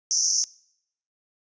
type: band-pass noise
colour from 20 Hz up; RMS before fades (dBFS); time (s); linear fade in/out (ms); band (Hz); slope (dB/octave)
white; -23; 0.11-0.44; 0; 5400 to 6300; 96
effects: noise-tail reverb RT60 0.7 s tail -23 dB re dry + resampled to 16000 Hz